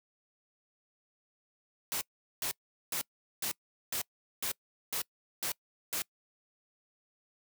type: noise bursts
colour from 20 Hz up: white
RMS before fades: -34 dBFS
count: 9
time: 1.92-6.019 s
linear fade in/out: 0 ms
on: 91 ms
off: 410 ms
effects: noise-tail reverb RT60 0.1 s tail -24 dB re dry + high-pass 80 Hz 12 dB/octave